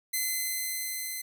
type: tone with level ramp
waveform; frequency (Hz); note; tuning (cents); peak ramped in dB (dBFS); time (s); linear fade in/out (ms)
5% pulse; 2047; C7; -38; -17 to -24; 0.13-1.22; 10
effects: none